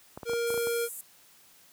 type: clicks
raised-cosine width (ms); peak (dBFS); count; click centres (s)
1; -25; 8; 0.175 / 0.232 / 0.296 / 0.334 / 0.504 / 0.542 / 0.577 / 0.671
type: tone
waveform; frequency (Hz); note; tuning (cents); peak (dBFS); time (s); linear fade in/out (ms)
square; 469; A#4; +11; -28; 0.25-0.89; 50
type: band-pass noise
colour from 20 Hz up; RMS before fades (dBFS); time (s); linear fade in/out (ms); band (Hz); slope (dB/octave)
white; -41; 0.47-1.01; 2; 7500 to 14000; 48
effects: white hiss -58 dBFS RMS until 1.72 s + high-pass 60 Hz 12 dB/octave